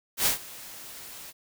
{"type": "noise with ADSR envelope", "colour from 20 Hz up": "white", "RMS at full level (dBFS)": -22, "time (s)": [0.17, 1.33], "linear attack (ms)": 88, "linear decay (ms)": 120, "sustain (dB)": -21, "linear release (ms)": 37, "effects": []}